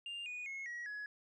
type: tone with pitch steps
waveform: sine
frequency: 2800 / 2466 / 2172 / 1912.5 / 1684.2 Hz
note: F7 / D#7 / C#7 / A#6 / G#6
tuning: +4 / -16 / -36 / +44 / +24 cents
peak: -39 dBFS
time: 0.06-1.06 s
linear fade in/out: 2 ms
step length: 200 ms
effects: tanh soft clip ceiling -40 dBFS